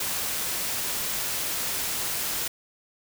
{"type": "noise", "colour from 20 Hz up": "white", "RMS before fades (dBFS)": -29, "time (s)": [0, 2.48], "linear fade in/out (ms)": 5, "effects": []}